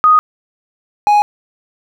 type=tone pair in turn; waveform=sine / triangle; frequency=1244.5 / 830.6 Hz; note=D#6 / G#5; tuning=0 / 0 cents; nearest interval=perfect fifth; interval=700 cents; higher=first; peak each=-5 dBFS; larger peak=neither; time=0.04-0.19 / 1.07-1.22 s; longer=neither; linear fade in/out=0 ms; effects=none